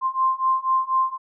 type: beating tone pair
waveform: sine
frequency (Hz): 1046.5 / 1050.6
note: C6 / C6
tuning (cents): 0 / +7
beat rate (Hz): 4.1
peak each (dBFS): -22 / -21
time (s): 0.01-1.18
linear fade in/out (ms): 50
effects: none